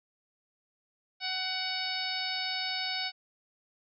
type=harmonic tone with a mistuned harmonic; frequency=749 Hz; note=F#5; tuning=21 cents sharp; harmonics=1 / 2 / 3 / 4 / 5 / 6 / 7; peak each=-40 / -41 / -38 / -41 / -37 / -37 / -39 dBFS; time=1.2-3.12 s; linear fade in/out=50 ms; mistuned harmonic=4; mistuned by=-30 cents; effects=none